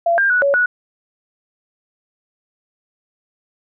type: tone with pitch steps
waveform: sine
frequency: 681 / 1596 / 1472 / 561 / 1467 Hz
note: F5 / G6 / F#6 / C#5 / F#6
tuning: -44 / +31 / -9 / +21 / -15 cents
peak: -12 dBFS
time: 0.06-0.66 s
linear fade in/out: 5 ms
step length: 120 ms
effects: none